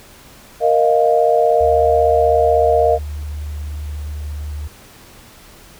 sine chord, Bb suspended fourth, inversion none, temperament equal, 466.2 / 622.3 / 698.5 Hz, Bb4 / Eb5 / F5, 0 / 0 / 0 cents, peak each -15 dBFS, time 0.6-2.99 s, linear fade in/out 50 ms
sine tone, 74.3 Hz, D2, 21 cents sharp, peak -23 dBFS, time 1.6-4.68 s, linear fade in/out 10 ms
effects pink hiss -43 dBFS RMS until 5.79 s

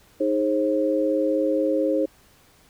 sine chord, Ab major, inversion second, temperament equal with one note detuned, 311.1 / 415.3 / 535.2 Hz, Eb4 / Ab4 / C5, 0 / 0 / +39 cents, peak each -23 / -27 / -22 dBFS, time 0.2-2.06 s, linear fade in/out 10 ms, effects pink hiss -56 dBFS RMS until 2.69 s

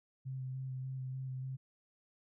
sine tone with vibrato, 130.81 Hz, C3, in tune, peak -38 dBFS, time 0.25-1.57 s, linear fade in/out 20 ms, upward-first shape square, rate 3.4 Hz, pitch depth 14 cents each way, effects none

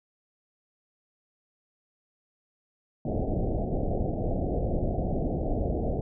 pink low-pass noise, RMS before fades -28 dBFS, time 3.05-6.01 s, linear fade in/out 2 ms, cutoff 750 Hz, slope 96 dB/octave, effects none

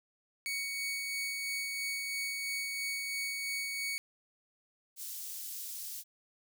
sawtooth tone with tremolo, 2234 Hz, C#7, 13 cents sharp, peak -30 dBFS, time 0.46-3.98 s, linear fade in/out 0 ms, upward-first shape sine, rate 3 Hz, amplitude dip 25%
white high-pass noise, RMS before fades -42 dBFS, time 4.96-6.04 s, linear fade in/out 50 ms, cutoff 5200 Hz, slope 12 dB/octave
effects none

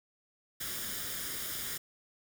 white noise with comb filter, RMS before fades -38 dBFS, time 0.6-1.78 s, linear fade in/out 10 ms, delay 0.58 ms, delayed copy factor +0.6, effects none

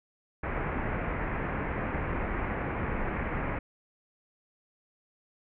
pink low-pass noise, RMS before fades -32 dBFS, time 0.43-3.59 s, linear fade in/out 5 ms, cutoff 2300 Hz, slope 48 dB/octave, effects none

